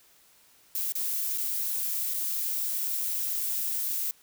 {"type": "noise with dropouts", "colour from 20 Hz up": "violet", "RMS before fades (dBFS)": -30, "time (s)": [0.75, 4.11], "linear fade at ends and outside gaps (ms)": 1, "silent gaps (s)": [[0.922, 0.952], [1.377, 1.381], [2.138, 2.142]], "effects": ["white hiss -60 dBFS RMS until 4.22 s"]}